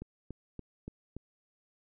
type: click train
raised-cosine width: 3 ms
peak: -28 dBFS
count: 5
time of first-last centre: 0.02-1.166 s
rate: 3.49 Hz
effects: none